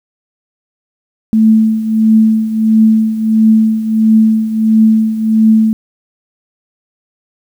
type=tone with tremolo; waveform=sine; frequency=220 Hz; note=A3; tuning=in tune; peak=-3 dBFS; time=1.33-5.73 s; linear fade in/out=0 ms; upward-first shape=triangle; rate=1.5 Hz; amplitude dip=75%; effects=7-bit